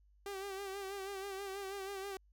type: tone with vibrato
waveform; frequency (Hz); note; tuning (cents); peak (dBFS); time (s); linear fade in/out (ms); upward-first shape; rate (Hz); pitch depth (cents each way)
sawtooth; 392; G4; 0; -37; 0.26-2.17; 2; sine; 6.2; 52
effects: added 50 Hz sine -64 dBFS peak until 2.32 s